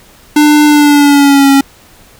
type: tone with pitch glide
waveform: square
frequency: 298.3 to 275.1 Hz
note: D4 to C#4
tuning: +27 to -13 cents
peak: -4 dBFS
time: 0.36-1.61 s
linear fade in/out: 5 ms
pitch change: -140 cents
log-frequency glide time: 0.66-1.5 s
effects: pink hiss -41 dBFS RMS until 2.19 s